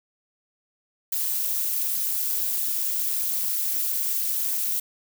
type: noise with amplitude modulation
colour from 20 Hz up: violet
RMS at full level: -22 dBFS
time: 1.12-4.8 s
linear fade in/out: 5 ms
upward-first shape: sine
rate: 253 Hz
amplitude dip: 85%
effects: none